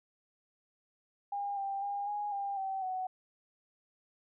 sine tone with pitch steps, 807 / 789 / 807 / 827 / 798 / 771 / 746 Hz, G#5 / G5 / G#5 / G#5 / G5 / G5 / F#5, -50 / +11 / -50 / -8 / +31 / -29 / +14 cents, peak -33 dBFS, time 1.32-3.07 s, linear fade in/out 5 ms, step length 250 ms, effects none

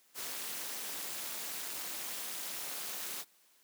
white noise with amplitude modulation, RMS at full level -37 dBFS, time 0.14-3.25 s, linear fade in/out 50 ms, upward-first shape sine, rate 249 Hz, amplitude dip 80%, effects white hiss -67 dBFS RMS until 3.63 s + high-pass 200 Hz 12 dB/octave

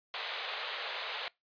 white band-pass noise, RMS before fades -39 dBFS, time 0.14-1.28 s, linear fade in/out 0 ms, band 450 to 4100 Hz, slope 48 dB/octave, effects noise-tail reverb RT60 0.2 s tail -24 dB re dry + resampled to 11025 Hz

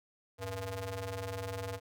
sawtooth ring-modulated tone, 189.4 Hz, F#3, 41 cents sharp, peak -30 dBFS, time 0.38-1.8 s, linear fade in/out 50 ms, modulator 294 Hz, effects none

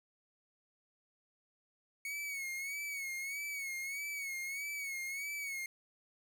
45% pulse tone with vibrato, 2217 Hz, C#7, in tune, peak -38 dBFS, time 2.05-5.66 s, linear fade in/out 2 ms, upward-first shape sine, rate 1.6 Hz, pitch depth 73 cents each way, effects none

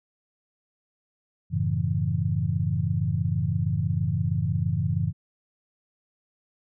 sine chord, F# minor seventh, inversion none, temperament equal with one note detuned, 92.5 / 109.49 / 138.59 / 164.81 Hz, F#2 / A2 / C#3 / E3, 0 / -8 / 0 / 0 cents, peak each -28 dBFS, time 1.5-5.13 s, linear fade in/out 50 ms, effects none

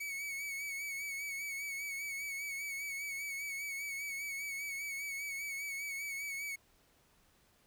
45% pulse tone with vibrato, 2243 Hz, C#7, 20 cents sharp, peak -38 dBFS, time 0-6.56 s, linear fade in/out 10 ms, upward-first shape sine, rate 5 Hz, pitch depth 45 cents each way, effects pink hiss -69 dBFS RMS until 7.66 s

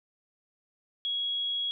sine tone, 3322 Hz, G#7, in tune, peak -28 dBFS, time 1.05-1.71 s, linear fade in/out 0 ms, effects none

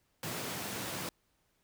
pink high-pass noise, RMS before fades -39 dBFS, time 0.23-1.09 s, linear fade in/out 2 ms, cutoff 110 Hz, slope 24 dB/octave, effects pink hiss -75 dBFS RMS until 1.63 s

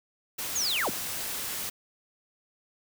white noise, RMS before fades -34 dBFS, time 0.38-1.7 s, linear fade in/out 10 ms
sine linear sweep, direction down, 6950 to 86 Hz, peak -26 dBFS, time 0.55-0.9 s, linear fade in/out 10 ms
effects none

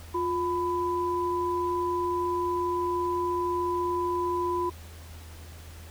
sine tone pair together, 353.1 / 998.7 Hz, F4 / B5, +19 / +19 cents, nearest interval octave + tritone, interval 1800 cents, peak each -28 dBFS, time 0.14-4.7 s, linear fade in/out 10 ms, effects added 81 Hz sine -43 dBFS peak until 5.9 s + pink hiss -50 dBFS RMS until 5.9 s

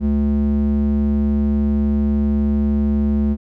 square tone with band-pass filter, 71.8 Hz, D2, 39 cents flat, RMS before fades -17 dBFS, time 0-3.37 s, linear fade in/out 50 ms, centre 170 Hz, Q 9, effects none

